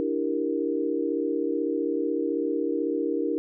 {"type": "chord", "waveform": "sine", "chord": "E half-diminished seventh", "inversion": "third", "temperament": "equal", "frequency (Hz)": [293.7, 329.6, 392, 466.2], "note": ["D4", "E4", "G4", "Bb4"], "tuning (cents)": [0, 0, 0, 0], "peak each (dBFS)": [-29, -29, -31, -29], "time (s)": [0, 3.38], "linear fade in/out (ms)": 0, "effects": []}